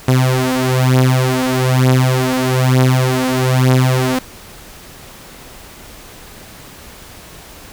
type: beating tone pair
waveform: sawtooth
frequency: 128.1 / 129.2 Hz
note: C3 / C3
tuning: -36 / -21 cents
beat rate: 1.1 Hz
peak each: -10 dBFS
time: 0.08-4.19 s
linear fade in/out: 5 ms
effects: pink hiss -37 dBFS RMS until 7.72 s